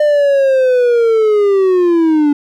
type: linear sweep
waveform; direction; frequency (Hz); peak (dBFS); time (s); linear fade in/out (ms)
triangle; down; 602 to 286.8; -6; 0-2.33; 5
effects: none